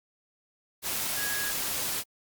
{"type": "tone in noise", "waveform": "sine", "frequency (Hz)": 1658, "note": "G#6", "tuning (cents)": -3, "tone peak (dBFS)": -33, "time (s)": [1.15, 1.53], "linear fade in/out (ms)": 50, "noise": "white", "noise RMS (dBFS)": -31, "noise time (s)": [0.82, 2.04], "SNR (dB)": -5, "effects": ["Opus 48 kbps"]}